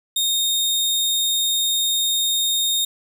sawtooth tone, 3690 Hz, A#7, 18 cents flat, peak -15 dBFS, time 0.16-2.85 s, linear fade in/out 5 ms, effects none

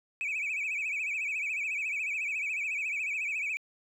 sine tone with vibrato, 2423 Hz, D#7, 47 cents flat, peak -28 dBFS, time 0.21-3.57 s, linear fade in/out 0 ms, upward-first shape sine, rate 14 Hz, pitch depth 130 cents each way, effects tanh soft clip ceiling -28 dBFS + 11-bit

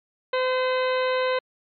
harmonic tone with a mistuned harmonic, 512 Hz, C5, 38 cents flat, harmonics 1 / 2 / 3 / 4 / 5 / 6 / 7 / 8, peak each -22 / -28 / -32 / -34 / -36 / -38 / -39 / -40 dBFS, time 0.33-1.39 s, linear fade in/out 5 ms, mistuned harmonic 7, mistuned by +71 cents, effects MP3 64 kbps

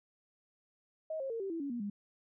sine tone with pitch steps, 632 / 537.6 / 457.3 / 389 / 330.9 / 281.5 / 239.5 / 203.7 Hz, D#5 / C5 / A#4 / G4 / E4 / C#4 / A#3 / G#3, +27 / +47 / -33 / -13 / +7 / +27 / +47 / -33 cents, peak -35 dBFS, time 1.1-1.9 s, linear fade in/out 5 ms, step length 100 ms, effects none

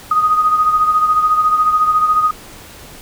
sine beating tone pair, 1244.5 / 1258.5 Hz, D#6 / D#6, 0 / +19 cents, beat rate 14 Hz, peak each -11 / -19 dBFS, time 0.11-2.31 s, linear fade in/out 5 ms, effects pink hiss -37 dBFS RMS until 3.01 s

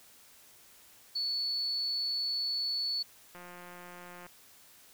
sine tone, 4435 Hz, C#8, in tune, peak -30 dBFS, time 1.15-3.03 s, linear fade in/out 10 ms
click train, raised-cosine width 0.5 ms, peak -34 dBFS, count 163, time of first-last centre 3.35-4.265 s, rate 177 Hz
effects white hiss -58 dBFS RMS until 4.93 s

